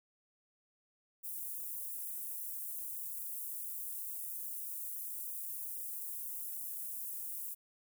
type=high-pass noise; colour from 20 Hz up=white; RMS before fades=-42 dBFS; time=1.23-7.55 s; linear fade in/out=20 ms; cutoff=10000 Hz; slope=24 dB/octave; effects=none